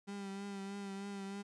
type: tone with vibrato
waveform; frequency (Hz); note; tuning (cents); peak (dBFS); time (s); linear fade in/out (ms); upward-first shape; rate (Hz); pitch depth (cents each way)
35% pulse; 198.1; G3; +18; -40; 0.07-1.43; 20; triangle; 3.2; 35
effects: resampled to 22050 Hz